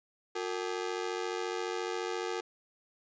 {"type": "ring-modulated tone", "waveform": "sawtooth", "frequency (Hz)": 408.4, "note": "G#4", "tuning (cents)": -29, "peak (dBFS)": -26, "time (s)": [0.35, 2.41], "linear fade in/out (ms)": 10, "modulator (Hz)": 47.2, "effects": ["resampled to 16000 Hz"]}